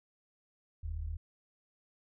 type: tone pair together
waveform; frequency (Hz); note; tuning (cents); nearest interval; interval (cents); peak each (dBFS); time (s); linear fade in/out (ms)
sine; 42.14 / 78; E1 / D#2; +39 / +5; major seventh; 1066; -39 / -37; 0.83-1.17; 10
effects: none